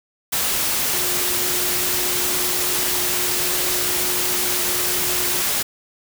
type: tone in noise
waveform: sine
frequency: 360 Hz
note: F#4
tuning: 47 cents flat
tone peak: -31 dBFS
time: 0.93-5.42 s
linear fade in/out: 10 ms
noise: white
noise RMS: -21 dBFS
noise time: 0.32-5.63 s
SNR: -13 dB
effects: none